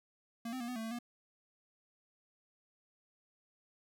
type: tone with pitch steps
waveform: square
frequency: 231.2 / 257.7 / 236.6 / 249.8 / 223.2 / 225 / 239.2 Hz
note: A#3 / C4 / A#3 / B3 / A3 / A3 / A#3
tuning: -14 / -26 / +26 / +20 / +25 / +39 / +45 cents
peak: -39 dBFS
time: 0.45-0.989 s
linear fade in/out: 5 ms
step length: 77 ms
effects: none